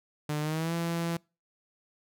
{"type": "tone with pitch glide", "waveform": "sawtooth", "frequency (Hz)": [150, 168.37], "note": ["D3", "E3"], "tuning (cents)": [37, 37], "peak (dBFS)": -25, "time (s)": [0.29, 1.17], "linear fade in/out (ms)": 5, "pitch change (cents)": 200, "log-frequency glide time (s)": [0.4, 0.73], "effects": ["noise-tail reverb RT60 0.3 s tail -26 dB re dry"]}